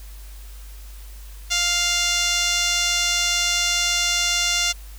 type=tone with band-pass filter; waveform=15% pulse; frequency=699 Hz; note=F5; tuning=1 cent sharp; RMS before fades=-21 dBFS; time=1.5-4.73 s; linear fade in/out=20 ms; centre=4800 Hz; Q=4.9; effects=added 50 Hz sine -36 dBFS peak until 4.98 s + white hiss -48 dBFS RMS until 4.98 s